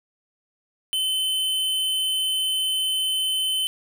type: tone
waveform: square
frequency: 3055 Hz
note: G7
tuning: 45 cents flat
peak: -22 dBFS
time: 0.93-3.67 s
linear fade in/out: 0 ms
effects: none